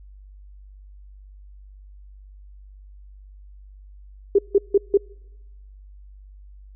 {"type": "tone bursts", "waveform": "sine", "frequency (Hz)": 400.3, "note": "G4", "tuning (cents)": 36, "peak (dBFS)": -11, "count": 4, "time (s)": [4.35, 4.974], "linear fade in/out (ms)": 5, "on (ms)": 36, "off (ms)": 160, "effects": ["noise-tail reverb RT60 1.0 s tail -26 dB re dry", "added 49 Hz sine -42 dBFS peak until 6.75 s"]}